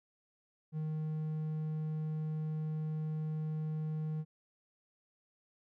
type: tone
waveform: triangle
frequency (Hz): 155.5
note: D#3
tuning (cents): -1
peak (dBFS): -32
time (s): 0.72-4.25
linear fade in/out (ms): 50
effects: none